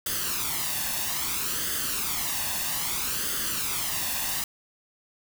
white noise with flanger, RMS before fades -29 dBFS, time 0.06-4.44 s, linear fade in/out 2 ms, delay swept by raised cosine 0.62 to 1.13 ms, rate 0.61 Hz, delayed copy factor +0.6, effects none

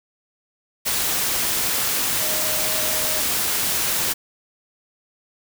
sine tone in noise, 622.3 Hz, D#5, in tune, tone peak -32 dBFS, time 2.2-3.21 s, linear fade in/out 20 ms, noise white, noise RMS -22 dBFS, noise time 0.85-4.14 s, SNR -13 dB, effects none

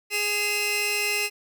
sawtooth tone cluster, 413.8 / 2066 / 2541 / 2758 Hz, G#4 / C7 / D#7 / F7, -6 / -22 / +36 / -22 cents, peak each -28 / -26 / -24 / -26 dBFS, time 0.1-1.3 s, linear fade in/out 50 ms, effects none

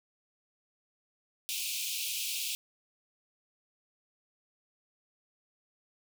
pink high-pass noise, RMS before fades -35 dBFS, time 1.49-2.55 s, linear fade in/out 0 ms, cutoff 2400 Hz, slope 96 dB/octave, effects none

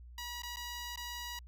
10% pulse tone with dropouts, 965 Hz, B5, 40 cents flat, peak -32 dBFS, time 0.18-1.39 s, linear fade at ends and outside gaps 2 ms, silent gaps 0.42-0.433 / 0.56-0.569 / 0.959-0.974 s, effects added 60 Hz sine -49 dBFS peak until 1.47 s

